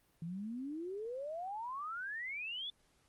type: exponential sweep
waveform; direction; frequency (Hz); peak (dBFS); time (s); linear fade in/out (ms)
sine; up; 160 to 3520; -39; 0.22-2.7; 2
effects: pink hiss -72 dBFS RMS until 3.08 s + Opus 32 kbps